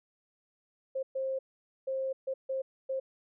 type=tone bursts at uneven times; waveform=sine; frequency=531 Hz; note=C5; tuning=25 cents sharp; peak=-30 dBFS; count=6; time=0.95-1.03 / 1.15-1.39 / 1.87-2.13 / 2.27-2.34 / 2.49-2.62 / 2.89-3 s; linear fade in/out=10 ms; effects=none